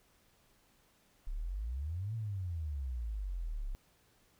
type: exponential two-way sweep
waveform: sine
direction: up then down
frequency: 32.33 to 115.1 to 32.33 Hz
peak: -35 dBFS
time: 1.27-3.75 s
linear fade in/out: 0 ms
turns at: 2.15 s
effects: pink hiss -69 dBFS RMS until 4.39 s